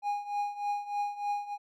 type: tone with tremolo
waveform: triangle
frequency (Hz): 820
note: G#5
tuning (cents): -22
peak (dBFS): -25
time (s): 0.02-1.58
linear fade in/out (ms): 50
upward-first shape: triangle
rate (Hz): 3.3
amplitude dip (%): 85
effects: none